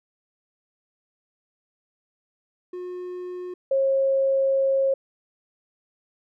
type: tone pair in turn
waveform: triangle / sine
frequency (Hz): 360.7 / 540.4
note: F#4 / C#5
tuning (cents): -44 / -44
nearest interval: perfect fifth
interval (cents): 700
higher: second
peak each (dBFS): -29 / -18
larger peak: second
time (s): 2.73-3.54 / 3.71-4.94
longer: second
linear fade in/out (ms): 5
effects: none